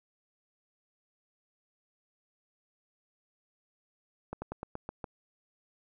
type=slowing click train; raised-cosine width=1 ms; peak=-23 dBFS; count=7; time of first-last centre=4.33-5.042 s; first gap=90 ms; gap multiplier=1.11; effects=none